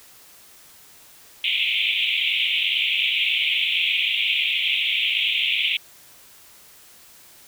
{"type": "band-pass noise", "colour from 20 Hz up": "white", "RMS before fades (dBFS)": -22, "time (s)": [1.44, 5.77], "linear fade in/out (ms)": 2, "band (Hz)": [2200, 3500], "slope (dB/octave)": 96, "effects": ["white hiss -49 dBFS RMS until 7.47 s"]}